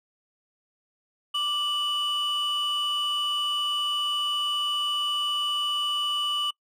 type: tone pair together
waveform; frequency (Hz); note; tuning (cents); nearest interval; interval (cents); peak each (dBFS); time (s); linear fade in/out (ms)
triangle; 1174.7 / 2960; D6 / F#7; 0 / 0; octave + major third; 1600; -28 / -23; 1.34-6.51; 10
effects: noise-tail reverb RT60 0.1 s tail -26 dB re dry + tanh soft clip ceiling -18 dBFS